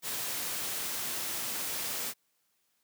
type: noise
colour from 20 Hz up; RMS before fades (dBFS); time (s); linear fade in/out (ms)
white; -35; 0.02-2.14; 50
effects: white hiss -75 dBFS RMS until 2.83 s + high-pass 100 Hz 12 dB/octave